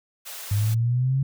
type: high-pass noise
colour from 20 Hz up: white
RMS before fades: -37 dBFS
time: 0.25-0.75 s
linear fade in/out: 20 ms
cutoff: 500 Hz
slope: 24 dB/octave
type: linear sweep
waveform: sine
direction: up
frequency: 100.5 to 137.7 Hz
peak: -19 dBFS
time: 0.51-1.23 s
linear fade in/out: 5 ms
effects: none